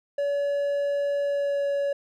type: tone with pitch glide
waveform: triangle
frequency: 569 to 564.4 Hz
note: C#5 to C#5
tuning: +45 to +31 cents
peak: -21 dBFS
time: 0.18-1.93 s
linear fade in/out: 5 ms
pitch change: -14 cents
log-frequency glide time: 1.22-1.66 s
effects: none